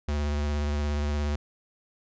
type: tone with vibrato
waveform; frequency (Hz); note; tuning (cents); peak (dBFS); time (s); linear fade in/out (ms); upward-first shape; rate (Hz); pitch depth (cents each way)
square; 73.42; D2; 0; -26; 0.08-1.36; 5; sine; 17; 24
effects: resampled to 16000 Hz